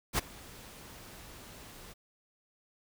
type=noise with ADSR envelope; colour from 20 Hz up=pink; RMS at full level=-27 dBFS; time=0.13-1.94 s; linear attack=53 ms; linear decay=16 ms; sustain=-23 dB; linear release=21 ms; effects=none